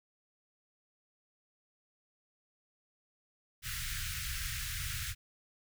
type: band-stop noise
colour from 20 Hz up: pink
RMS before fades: -38 dBFS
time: 3.62-5.15 s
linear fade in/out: 50 ms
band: 140 to 1400 Hz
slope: 48 dB/octave
effects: none